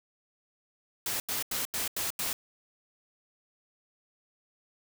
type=noise bursts; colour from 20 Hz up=white; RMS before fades=-32 dBFS; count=6; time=1.06-2.33 s; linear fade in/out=2 ms; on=140 ms; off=86 ms; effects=none